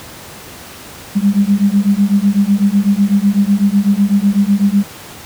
sine beating tone pair, 197 / 205 Hz, G3 / G#3, +9 / -22 cents, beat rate 8 Hz, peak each -12 dBFS, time 1.15-4.84 s, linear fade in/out 20 ms, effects pink hiss -33 dBFS RMS until 5.25 s + high-pass 80 Hz 12 dB/octave

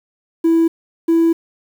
triangle tone pair in turn, 329.6 / 331 Hz, E4 / E4, 0 / +7 cents, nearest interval unison, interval 7 cents, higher second, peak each -7 dBFS, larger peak neither, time 0.44-0.68 / 1.08-1.33 s, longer second, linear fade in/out 10 ms, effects tanh soft clip ceiling -6 dBFS + 7-bit

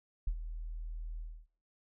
sine tone with ADSR envelope, 40 Hz, D#1, 49 cents sharp, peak -27 dBFS, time 0.27-1.47 s, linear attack 6 ms, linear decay 64 ms, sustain -11 dB, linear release 280 ms, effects noise-tail reverb RT60 0.5 s tail -23 dB re dry

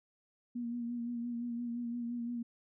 sine tone with vibrato, 237.9 Hz, A#3, 35 cents sharp, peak -35 dBFS, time 0.55-2.43 s, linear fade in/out 10 ms, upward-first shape sine, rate 5.8 Hz, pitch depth 32 cents each way, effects none

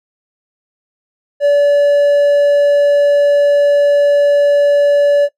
triangle tone, 575 Hz, D5, 37 cents flat, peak -5 dBFS, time 1.4-5.29 s, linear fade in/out 50 ms, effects noise-tail reverb RT60 0.1 s tail -18 dB re dry

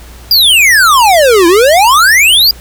square exponential two-way sweep, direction down then up, 4944 to 328.1 to 4944 Hz, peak -4 dBFS, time 0.31-2.51 s, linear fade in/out 2 ms, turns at 1.47 s, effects added 60 Hz sine -31 dBFS peak until 2.6 s + pink hiss -36 dBFS RMS until 2.6 s

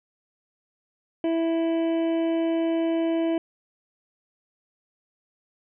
harmonic tone with a mistuned harmonic, 329.6 Hz, E4, in tune, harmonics 1 / 2 / 3 / 5 / 6 / 7 / 8 / 9, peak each -22 / -28 / -42 / -48 / -50 / -46 / -52 / -46 dBFS, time 1.24-3.38 s, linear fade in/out 2 ms, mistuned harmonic 9, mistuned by +24 cents, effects none

